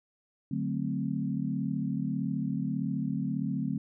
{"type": "chord", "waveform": "sine", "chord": "D dominant seventh", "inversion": "none", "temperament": "equal", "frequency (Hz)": [146.83, 185, 220, 261.6], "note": ["D3", "F#3", "A3", "C4"], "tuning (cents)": [0, 0, 0, 0], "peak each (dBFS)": -34, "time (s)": [0.51, 3.78], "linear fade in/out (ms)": 5, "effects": []}